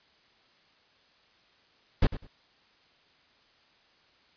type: noise with echo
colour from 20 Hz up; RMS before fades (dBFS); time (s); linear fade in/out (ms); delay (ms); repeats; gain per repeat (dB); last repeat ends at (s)
brown; -20; 2.02-2.07; 5; 100; 2; -14; 2.27
effects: white hiss -63 dBFS RMS until 4.36 s + resampled to 11025 Hz